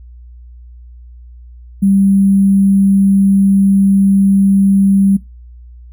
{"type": "tone with sample-and-hold", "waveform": "sine", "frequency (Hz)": 196, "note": "G3", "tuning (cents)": 0, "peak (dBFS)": -7, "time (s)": [1.82, 5.17], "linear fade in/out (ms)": 10, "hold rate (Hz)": 11025, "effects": ["noise-tail reverb RT60 0.2 s tail -21 dB re dry", "added 60 Hz sine -33 dBFS peak until 5.92 s"]}